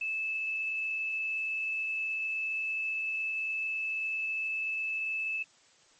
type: tone with quantisation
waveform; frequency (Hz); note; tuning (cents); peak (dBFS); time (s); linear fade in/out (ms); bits
sine; 2619; E7; -12; -30; 0.01-5.43; 5; 10
effects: white hiss -62 dBFS RMS until 5.99 s + MP3 32 kbps